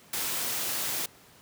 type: noise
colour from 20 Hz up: white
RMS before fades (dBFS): -31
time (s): 0.13-1.06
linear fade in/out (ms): 5
effects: pink hiss -55 dBFS RMS until 1.41 s + high-pass 100 Hz 12 dB/octave